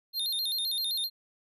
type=tone with vibrato; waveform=square; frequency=3914 Hz; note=B7; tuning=16 cents flat; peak=-29 dBFS; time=0.13-1.1 s; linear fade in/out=50 ms; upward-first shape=square; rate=7.7 Hz; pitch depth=120 cents each way; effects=none